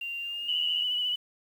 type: tone with pitch glide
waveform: sine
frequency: 2779 to 2837 Hz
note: F7 to F7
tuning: -9 to +27 cents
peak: -32 dBFS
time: 0.01-0.83 s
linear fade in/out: 5 ms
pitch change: +36 cents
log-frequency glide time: 0.2-0.43 s
type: tone with vibrato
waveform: sine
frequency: 2960 Hz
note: F#7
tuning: in tune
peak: -26 dBFS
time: 0.48-1.16 s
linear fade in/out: 10 ms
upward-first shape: sine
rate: 14 Hz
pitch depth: 30 cents each way
effects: 9-bit